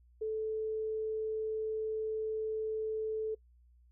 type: tone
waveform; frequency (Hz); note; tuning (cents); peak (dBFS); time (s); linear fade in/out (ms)
sine; 436.7; A4; -13; -32; 0.21-3.35; 10
effects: noise-tail reverb RT60 0.1 s tail -23 dB re dry + added 60 Hz sine -60 dBFS peak until 3.91 s